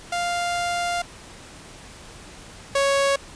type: tone pair in turn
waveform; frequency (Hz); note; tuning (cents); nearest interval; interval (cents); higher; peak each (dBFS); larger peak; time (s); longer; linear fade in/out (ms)
sawtooth; 698.5 / 554.4; F5 / C#5; 0 / 0; major third; 400; first; -19 / -14; second; 0.12-1.02 / 2.75-3.16; first; 5
effects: pink hiss -43 dBFS RMS until 3.35 s + resampled to 22050 Hz